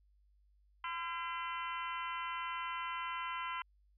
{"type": "harmonic tone with a mistuned harmonic", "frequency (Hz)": 340, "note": "F4", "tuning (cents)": -46, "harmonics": [3, 4, 5, 6, 7, 8, 9], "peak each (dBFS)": [-40, -44, -50, -47, -51, -49, -50], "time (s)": [0.84, 3.62], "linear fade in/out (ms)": 2, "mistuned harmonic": 5, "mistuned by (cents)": -85, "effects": ["added 50 Hz sine -66 dBFS peak until 3.97 s"]}